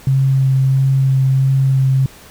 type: tone with vibrato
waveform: sine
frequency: 133.8 Hz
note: C3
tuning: 39 cents sharp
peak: -10 dBFS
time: 0.07-2.06 s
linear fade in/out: 2 ms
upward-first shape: sine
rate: 1.5 Hz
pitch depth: 11 cents each way
effects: pink hiss -41 dBFS RMS until 2.3 s